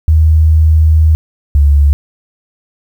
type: tone pair in turn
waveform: sine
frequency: 78.7 / 71.75 Hz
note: D#2 / D2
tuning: +20 / -40 cents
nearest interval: major second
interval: 160 cents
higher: first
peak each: -4 dBFS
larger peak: neither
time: 0.08-1.15 / 1.55-1.93 s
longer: first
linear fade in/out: 0 ms
effects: 7-bit